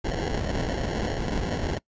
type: noise with sample-and-hold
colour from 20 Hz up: pink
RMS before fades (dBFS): -28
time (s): 0.04-1.79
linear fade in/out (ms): 10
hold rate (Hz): 1225
effects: noise-tail reverb RT60 0.1 s tail -23 dB re dry + resampled to 16000 Hz